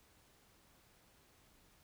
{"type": "silence", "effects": ["pink hiss -68 dBFS RMS until 1.83 s"]}